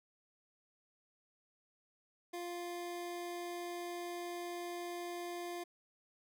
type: tone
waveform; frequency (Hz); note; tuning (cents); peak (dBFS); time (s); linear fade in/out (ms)
25% pulse; 349.2; F4; 0; -37; 2.33-5.64; 10
effects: none